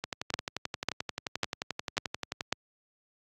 two click trains, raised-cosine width 0.2 ms, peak -15 / -9 dBFS, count 28 / 5, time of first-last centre 0.04-2.408 / 0.34-2.526 s, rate 11.4 / 1.83 Hz, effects high-pass 80 Hz 12 dB/octave + Opus 48 kbps

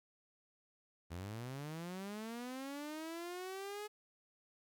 sawtooth linear sweep, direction up, 80.2 to 424.2 Hz, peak -39 dBFS, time 1.1-3.88 s, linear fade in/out 20 ms, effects 12-bit

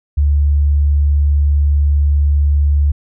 sine tone, 72.4 Hz, D2, 24 cents flat, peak -9 dBFS, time 0.17-2.92 s, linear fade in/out 10 ms, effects none

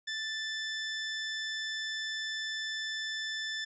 20% pulse tone, 1760 Hz, A6, in tune, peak -29 dBFS, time 0.07-3.65 s, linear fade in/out 10 ms, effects resampled to 16000 Hz

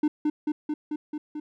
triangle tone with echo, 301.4 Hz, D4, 45 cents sharp, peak -17 dBFS, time 0.03-0.08 s, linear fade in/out 5 ms, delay 220 ms, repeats 6, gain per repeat -2 dB, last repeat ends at 1.4 s, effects none

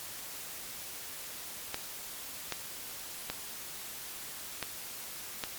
clicks, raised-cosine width 0.2 ms, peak -15 dBFS, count 5, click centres 1.744 / 2.523 / 3.3 / 4.627 / 5.438 s, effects white hiss -43 dBFS RMS until 5.58 s + MP3 96 kbps

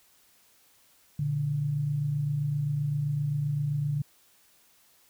sine tone pair together, 118.7 / 146.39 Hz, A#2 / D3, +32 / -5 cents, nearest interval major third, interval 363 cents, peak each -35 / -26 dBFS, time 1.19-4.02 s, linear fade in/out 5 ms, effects white hiss -62 dBFS RMS until 5.09 s

